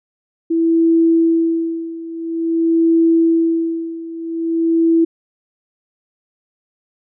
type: tone with tremolo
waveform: sine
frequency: 330 Hz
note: E4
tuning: 2 cents sharp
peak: -9 dBFS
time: 0.5-5.05 s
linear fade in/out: 10 ms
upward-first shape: sine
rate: 0.49 Hz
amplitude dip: 85%
effects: none